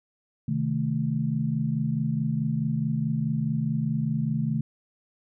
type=chord; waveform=sine; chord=A diminished; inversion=first; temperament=equal; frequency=130.81 / 155.56 / 220 Hz; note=C3 / Eb3 / A3; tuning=0 / 0 / 0 cents; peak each=-29 / -27 / -28 dBFS; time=0.48-4.61 s; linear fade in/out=5 ms; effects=none